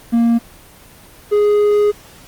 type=tone pair in turn; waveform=triangle; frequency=233.1 / 415.3 Hz; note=A#3 / G#4; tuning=0 / 0 cents; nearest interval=minor seventh; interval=1000 cents; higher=second; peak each=-8 dBFS; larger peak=neither; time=0.12-0.39 / 1.31-1.92 s; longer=second; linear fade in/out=20 ms; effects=pink hiss -42 dBFS RMS until 2.27 s + Opus 24 kbps